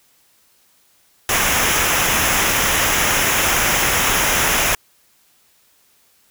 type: noise with comb filter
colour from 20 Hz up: pink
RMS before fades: -17 dBFS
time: 1.29-4.75 s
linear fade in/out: 2 ms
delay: 0.23 ms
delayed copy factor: -0.65
effects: white hiss -57 dBFS RMS until 6.3 s